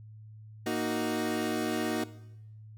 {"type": "chord", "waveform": "30% pulse", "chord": "D# minor", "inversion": "second", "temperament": "equal", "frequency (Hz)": [233.1, 311.1, 370], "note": ["A#3", "D#4", "F#4"], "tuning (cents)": [0, 0, 0], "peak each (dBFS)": -31, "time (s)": [0.66, 2.04], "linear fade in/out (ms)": 5, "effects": ["noise-tail reverb RT60 0.9 s tail -17 dB re dry", "added 108 Hz sine -46 dBFS peak until 2.77 s"]}